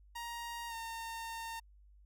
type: tone with pitch glide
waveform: sawtooth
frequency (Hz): 939 to 912.8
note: A#5 to A#5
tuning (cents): +12 to -37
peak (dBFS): -37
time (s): 0.15-1.6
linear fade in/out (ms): 10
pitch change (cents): -49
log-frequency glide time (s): 0.68-0.74
effects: added 50 Hz sine -58 dBFS peak until 2.05 s